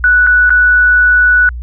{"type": "tone with dropouts", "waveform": "sine", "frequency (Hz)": 1478, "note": "F#6", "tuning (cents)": -2, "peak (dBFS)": -5, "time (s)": [0.04, 1.49], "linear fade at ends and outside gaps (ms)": 1, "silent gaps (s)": [[0.266, 0.271], [0.495, 0.504]], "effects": ["added 60 Hz sine -20 dBFS peak until 1.62 s"]}